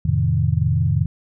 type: chord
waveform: sine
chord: F dominant seventh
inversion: none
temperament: equal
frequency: 87.31 / 110 / 130.81 / 155.56 Hz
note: F2 / A2 / C3 / Eb3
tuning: 0 / 0 / 0 / 0 cents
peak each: -21 dBFS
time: 0.05-1.06 s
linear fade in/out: 5 ms
effects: none